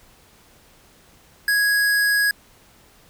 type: tone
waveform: square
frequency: 1661.2 Hz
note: G#6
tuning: in tune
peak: -17 dBFS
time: 1.48-2.31 s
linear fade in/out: 2 ms
effects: pink hiss -53 dBFS RMS until 3.09 s